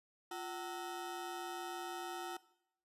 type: ring-modulated tone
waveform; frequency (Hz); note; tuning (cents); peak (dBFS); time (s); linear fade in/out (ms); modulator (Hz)
25% pulse; 554.4; C#5; 0; -35; 0.31-2.37; 5; 204
effects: noise-tail reverb RT60 0.7 s tail -18 dB re dry + resampled to 32000 Hz